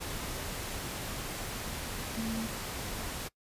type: tone in noise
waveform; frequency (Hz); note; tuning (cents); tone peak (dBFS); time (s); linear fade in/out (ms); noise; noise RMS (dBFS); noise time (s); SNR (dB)
sine; 224.2; A3; +33; -33; 2.16-2.47; 20; pink; -38; 0-3.29; +2
effects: noise-tail reverb RT60 0.1 s tail -22 dB re dry + resampled to 32000 Hz